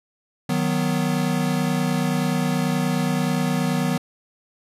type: chord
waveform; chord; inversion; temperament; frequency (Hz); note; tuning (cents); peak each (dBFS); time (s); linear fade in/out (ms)
square; B major; first; equal; 155.56 / 185 / 246.9; D#3 / F#3 / B3; 0 / 0 / 0; -25; 0.49-3.98; 5
effects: resampled to 32000 Hz